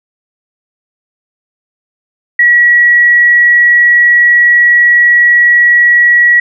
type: tone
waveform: sine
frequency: 1924 Hz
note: B6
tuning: 46 cents flat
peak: -3 dBFS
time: 2.39-6.4 s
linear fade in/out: 5 ms
effects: none